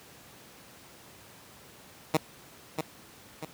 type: tone with echo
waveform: 10% pulse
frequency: 156.6 Hz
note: D#3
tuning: 11 cents sharp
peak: -13 dBFS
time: 2.14-2.17 s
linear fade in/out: 2 ms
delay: 640 ms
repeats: 2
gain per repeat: -7 dB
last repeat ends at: 3.45 s
effects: pink hiss -52 dBFS RMS until 3.53 s + high-pass 100 Hz 12 dB/octave

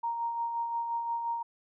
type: tone with tremolo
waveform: sine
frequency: 932.3 Hz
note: A#5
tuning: in tune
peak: -28 dBFS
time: 0.03-1.43 s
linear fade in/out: 10 ms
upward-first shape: sine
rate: 5.7 Hz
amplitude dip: 40%
effects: none

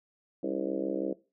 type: harmonic tone with a mistuned harmonic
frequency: 66.1 Hz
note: C2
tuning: 18 cents sharp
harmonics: 3 / 4 / 5 / 6 / 7 / 8 / 9 / 10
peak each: -40 / -36 / -34 / -39 / -37 / -37 / -42 / -48 dBFS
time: 0.43-1.13 s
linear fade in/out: 5 ms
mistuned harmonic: 4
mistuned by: +110 cents
effects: noise-tail reverb RT60 0.3 s tail -19 dB re dry

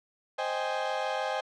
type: chord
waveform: 35% pulse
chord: Ab major seventh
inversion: first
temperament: equal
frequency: 523.3 / 622.3 / 784 / 830.6 Hz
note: C5 / Eb5 / G5 / Ab5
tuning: 0 / 0 / 0 / 0 cents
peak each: -33 dBFS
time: 0.38-1.41 s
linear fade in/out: 10 ms
effects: low-pass 4000 Hz 12 dB/octave

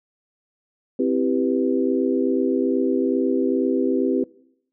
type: chord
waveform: sine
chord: C major seventh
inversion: none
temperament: equal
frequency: 261.6 / 329.6 / 392 / 493.9 Hz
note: C4 / E4 / G4 / B4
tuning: 0 / 0 / 0 / 0 cents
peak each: -21 / -25 / -23 / -26 dBFS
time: 0.99-4.24 s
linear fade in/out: 5 ms
effects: noise-tail reverb RT60 0.8 s tail -24 dB re dry

